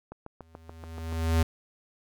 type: click train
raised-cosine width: 1 ms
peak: -27 dBFS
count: 8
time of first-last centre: 0.12-1.126 s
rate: 6.96 Hz
type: tone with exponential growth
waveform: square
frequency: 81.6 Hz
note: E2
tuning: 17 cents flat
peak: -20 dBFS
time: 0.41-1.43 s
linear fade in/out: 5 ms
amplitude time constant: 220 ms
effects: none